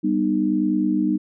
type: chord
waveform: sine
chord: G augmented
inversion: none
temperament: just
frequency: 196 / 245 / 306.2 Hz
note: G3 / B3 / D#4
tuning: 0 / -14 / -28 cents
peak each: -23 / -24 / -20 dBFS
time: 0.03-1.18 s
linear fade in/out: 20 ms
effects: none